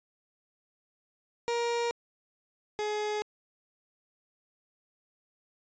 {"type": "tone pair in turn", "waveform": "30% pulse", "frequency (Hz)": [471.7, 421.5], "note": ["A#4", "G#4"], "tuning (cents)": [20, 26], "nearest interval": "major second", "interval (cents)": 194, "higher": "first", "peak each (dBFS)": [-25, -27], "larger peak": "first", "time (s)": [[1.48, 1.91], [2.79, 3.22]], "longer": "neither", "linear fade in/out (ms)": 0, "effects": ["resampled to 16000 Hz"]}